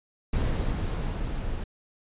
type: noise with level ramp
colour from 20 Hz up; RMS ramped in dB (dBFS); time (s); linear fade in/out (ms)
brown; -25 to -32; 0.33-1.64; 5
effects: resampled to 8000 Hz